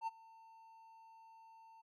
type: tone with ADSR envelope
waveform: triangle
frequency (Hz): 900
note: A5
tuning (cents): +39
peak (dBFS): -33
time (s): 0.01-1.82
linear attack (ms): 61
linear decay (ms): 25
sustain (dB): -23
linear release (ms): 16
effects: none